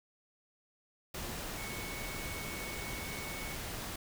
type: tone in noise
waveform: sine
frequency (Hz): 2217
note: C#7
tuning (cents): 0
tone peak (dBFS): -45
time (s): 1.57-3.55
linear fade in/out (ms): 5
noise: pink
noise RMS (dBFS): -41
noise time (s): 1.14-3.96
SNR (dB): -7
effects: none